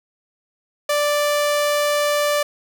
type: tone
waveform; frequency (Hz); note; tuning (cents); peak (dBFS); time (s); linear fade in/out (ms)
sawtooth; 587; D5; -1; -13; 0.89-2.43; 5
effects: none